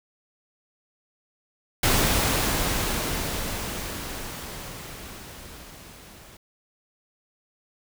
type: noise with level ramp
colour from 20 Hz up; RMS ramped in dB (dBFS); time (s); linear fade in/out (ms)
pink; -20 to -48; 1.83-6.37; 5
effects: none